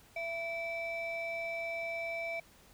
sine tone pair together, 669 / 2315 Hz, E5 / D7, +25 / -25 cents, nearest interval octave + major sixth, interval 2150 cents, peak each -36 / -36 dBFS, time 0.16-2.4 s, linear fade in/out 5 ms, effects tanh soft clip ceiling -31 dBFS + pink hiss -61 dBFS RMS until 2.73 s

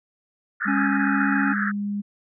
pink band-pass noise, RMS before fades -26 dBFS, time 0.6-1.72 s, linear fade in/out 20 ms, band 1300 to 1800 Hz, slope 96 dB/octave
sine tone, 203.8 Hz, G#3, 32 cents flat, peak -24 dBFS, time 0.65-2.02 s, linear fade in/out 20 ms
harmonic tone, 276.8 Hz, C#4, 2 cents flat, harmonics 1 / 3 / 5 / 7 / 9, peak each -22 / -32 / -36 / -39 / -41 dBFS, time 0.67-1.54 s, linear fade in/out 20 ms
effects none

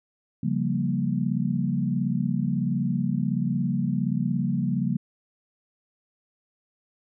sine chord, G half-diminished seventh, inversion second, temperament equal, 138.59 / 174.61 / 196 / 233.1 Hz, Db3 / F3 / G3 / Bb3, 0 / 0 / 0 / 0 cents, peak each -28 dBFS, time 0.43-4.97 s, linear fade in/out 5 ms, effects none

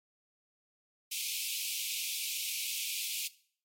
pink high-pass noise, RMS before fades -36 dBFS, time 1.11-3.28 s, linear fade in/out 10 ms, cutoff 2300 Hz, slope 96 dB/octave, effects noise-tail reverb RT60 0.5 s tail -18 dB re dry + MP3 64 kbps

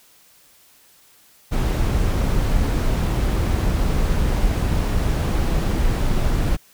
brown noise, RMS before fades -19 dBFS, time 1.51-6.57 s, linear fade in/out 20 ms, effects white hiss -53 dBFS RMS until 6.73 s

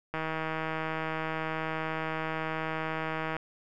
click train, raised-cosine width 0.5 ms, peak -18 dBFS, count 514, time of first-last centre 0.14-3.366 s, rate 159 Hz, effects none

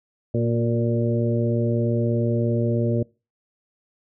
harmonic tone with a mistuned harmonic, 116.9 Hz, A#2, 5 cents sharp, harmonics 1 / 2 / 3 / 4 / 5, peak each -22 / -25 / -27 / -28 / -29 dBFS, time 0.34-3.03 s, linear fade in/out 5 ms, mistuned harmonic 3, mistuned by +28 cents, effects noise-tail reverb RT60 0.3 s tail -24 dB re dry

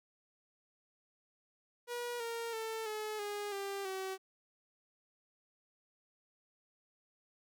sawtooth tone with pitch steps, 481.9 / 463.3 / 445.5 / 428.3 / 411.8 / 396 / 380.7 Hz, B4 / A#4 / A4 / A4 / G#4 / G4 / F#4, -43 / -11 / +22 / -47 / -15 / +18 / +49 cents, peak -34 dBFS, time 1.87-4.18 s, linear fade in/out 50 ms, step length 330 ms, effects none

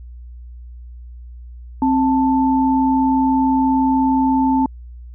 sine tone pair together, 263.9 / 883 Hz, C4 / A5, +15 / +6 cents, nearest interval octave + major sixth, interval 2091 cents, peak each -14 / -18 dBFS, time 1.82-4.66 s, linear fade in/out 2 ms, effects added 60 Hz sine -33 dBFS peak until 5.14 s

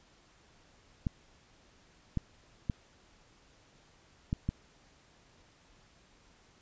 clicks, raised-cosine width 5 ms, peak -18 dBFS, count 5, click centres 1.068 / 2.173 / 2.698 / 4.329 / 4.49 s, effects pink hiss -63 dBFS RMS until 6.61 s + resampled to 16000 Hz

